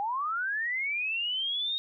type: linear sweep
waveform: sine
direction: up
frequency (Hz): 786 to 3748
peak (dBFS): -28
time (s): 0-1.78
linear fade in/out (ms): 0
effects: none